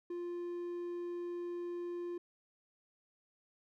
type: tone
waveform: triangle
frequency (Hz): 349.2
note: F4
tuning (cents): 0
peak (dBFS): -36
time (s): 0.1-2.18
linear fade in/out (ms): 5
effects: none